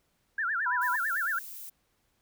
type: tone with vibrato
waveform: sine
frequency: 1562 Hz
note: G6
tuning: 7 cents flat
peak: -27 dBFS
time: 0.38-1.39 s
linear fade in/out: 5 ms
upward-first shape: sine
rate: 9 Hz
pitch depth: 250 cents each way
type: tone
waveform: sine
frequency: 987.8 Hz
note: B5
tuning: in tune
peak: -29 dBFS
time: 0.66-0.96 s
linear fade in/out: 5 ms
type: noise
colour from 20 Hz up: violet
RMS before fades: -43 dBFS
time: 0.81-1.7 s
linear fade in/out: 10 ms
effects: pink hiss -73 dBFS RMS until 2.21 s